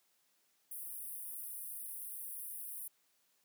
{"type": "high-pass noise", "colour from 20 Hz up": "pink", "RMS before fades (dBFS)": -45, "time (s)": [0.71, 2.88], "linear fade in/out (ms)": 5, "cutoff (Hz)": 9300, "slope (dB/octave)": 96, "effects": ["white hiss -75 dBFS RMS until 3.44 s", "high-pass 150 Hz 12 dB/octave"]}